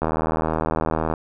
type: click train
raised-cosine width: 1 ms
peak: -8 dBFS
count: 90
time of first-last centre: 0.02-1.138 s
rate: 79.6 Hz
effects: none